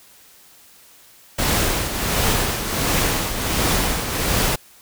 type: noise with tremolo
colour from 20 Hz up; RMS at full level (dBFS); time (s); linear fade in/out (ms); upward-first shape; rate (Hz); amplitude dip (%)
pink; -18; 1.38-4.56; 10; triangle; 1.4; 60
effects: white hiss -49 dBFS RMS until 4.81 s